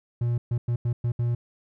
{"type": "tone bursts at uneven times", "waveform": "triangle", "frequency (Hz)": 119.4, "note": "A#2", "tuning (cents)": 42, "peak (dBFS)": -20, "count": 6, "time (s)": [[0.21, 0.38], [0.51, 0.58], [0.68, 0.76], [0.85, 0.93], [1.04, 1.12], [1.19, 1.35]], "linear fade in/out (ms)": 5, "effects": []}